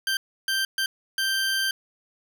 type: tone bursts at uneven times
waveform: 20% pulse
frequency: 1568 Hz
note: G6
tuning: in tune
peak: -18 dBFS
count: 4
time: 0.07-0.17 / 0.48-0.65 / 0.78-0.86 / 1.18-1.71 s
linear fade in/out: 2 ms
effects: none